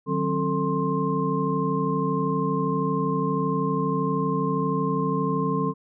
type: tone cluster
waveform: sine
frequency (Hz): 152.4 / 185 / 266.6 / 443.2 / 1055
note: D#3 / F#3 / C4 / A4 / C6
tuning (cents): -36 / 0 / +33 / +13 / +14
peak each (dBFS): -28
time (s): 0.06-5.74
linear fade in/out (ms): 50
effects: none